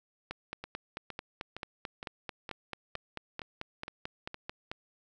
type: two click trains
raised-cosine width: 0.3 ms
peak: -21 / -24 dBFS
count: 21 / 9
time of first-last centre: 0.31-4.715 / 0.64-4.344 s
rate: 4.54 / 2.16 Hz
effects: none